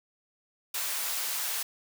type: high-pass noise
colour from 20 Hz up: white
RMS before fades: -32 dBFS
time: 0.74-1.63 s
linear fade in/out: 5 ms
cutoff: 700 Hz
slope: 12 dB/octave
effects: none